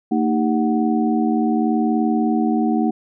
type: tone cluster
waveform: sine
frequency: 227.3 / 308.1 / 391.5 / 740 Hz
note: A#3 / D#4 / G4 / F#5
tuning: -43 / -17 / -2 / 0 cents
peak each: -18 / -20 / -27 / -25 dBFS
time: 0.11-2.91 s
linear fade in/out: 10 ms
effects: none